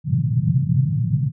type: band-pass noise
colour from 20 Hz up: white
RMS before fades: -19 dBFS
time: 0.04-1.32 s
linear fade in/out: 50 ms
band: 110 to 160 Hz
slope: 48 dB/octave
effects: none